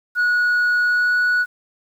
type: tone with pitch glide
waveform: sine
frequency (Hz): 1459 to 1469.1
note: F#6 to F#6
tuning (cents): -25 to -13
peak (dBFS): -12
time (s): 0.15-1.46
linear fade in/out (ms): 50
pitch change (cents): +12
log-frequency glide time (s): 0.86-1.17
effects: tanh soft clip ceiling -14 dBFS + 8-bit